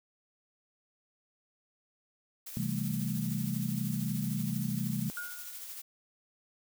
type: noise with tremolo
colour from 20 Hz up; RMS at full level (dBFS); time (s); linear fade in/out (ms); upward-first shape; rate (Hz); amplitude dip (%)
blue; -42; 2.46-5.82; 10; triangle; 13; 40
type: chord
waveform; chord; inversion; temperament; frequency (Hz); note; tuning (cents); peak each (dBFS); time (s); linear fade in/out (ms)
sine; A minor seventh; first; equal with one note detuned; 130.81 / 163.86 / 196 / 220; C3 / E3 / G3 / A3; 0 / -10 / 0 / 0; -36; 2.57-5.1; 0
type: tone with exponential decay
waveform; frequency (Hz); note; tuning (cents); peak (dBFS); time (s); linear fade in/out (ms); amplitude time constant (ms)
sine; 1438; F#6; -50; -34; 5.17-5.68; 2; 110
effects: none